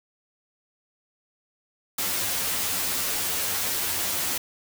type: noise with comb filter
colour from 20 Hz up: white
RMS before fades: -27 dBFS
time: 1.98-4.38 s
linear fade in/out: 5 ms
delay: 11 ms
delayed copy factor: +0.9
effects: none